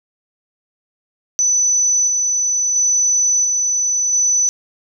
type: tone with tremolo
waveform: sine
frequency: 5990 Hz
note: F#8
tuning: 20 cents sharp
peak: -12 dBFS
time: 1.39-4.49 s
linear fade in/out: 0 ms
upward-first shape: square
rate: 0.73 Hz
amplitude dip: 25%
effects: none